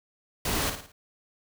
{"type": "noise with echo", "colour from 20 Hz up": "pink", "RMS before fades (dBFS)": -28, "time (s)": [0.45, 0.7], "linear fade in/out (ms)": 5, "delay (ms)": 55, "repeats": 4, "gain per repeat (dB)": -7, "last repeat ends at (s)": 0.92, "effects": []}